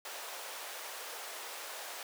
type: high-pass noise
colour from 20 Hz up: pink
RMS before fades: -44 dBFS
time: 0.05-2.03 s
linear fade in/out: 2 ms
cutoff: 510 Hz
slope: 24 dB/octave
effects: none